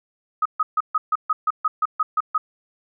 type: tone bursts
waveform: sine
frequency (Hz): 1260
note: D#6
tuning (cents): +21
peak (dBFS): -16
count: 12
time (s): 0.42-2.38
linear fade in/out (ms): 5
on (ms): 35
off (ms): 140
effects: none